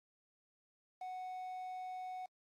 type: tone with quantisation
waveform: triangle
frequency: 740 Hz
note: F#5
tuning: in tune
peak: -40 dBFS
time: 1.01-2.26 s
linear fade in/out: 5 ms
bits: 10
effects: low-pass 7000 Hz 12 dB/octave + AAC 64 kbps